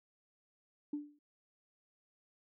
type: tone with exponential decay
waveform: sine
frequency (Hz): 293.7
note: D4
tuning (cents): 0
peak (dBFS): -32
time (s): 0.93-1.19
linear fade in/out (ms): 5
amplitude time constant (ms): 56
effects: tanh soft clip ceiling -29 dBFS